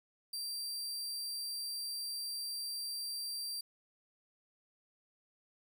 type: tone with amplitude modulation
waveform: sawtooth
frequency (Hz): 4708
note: D8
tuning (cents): +3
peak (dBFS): -34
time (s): 0.33-3.61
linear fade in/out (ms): 5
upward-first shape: sine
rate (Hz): 140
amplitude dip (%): 25
effects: none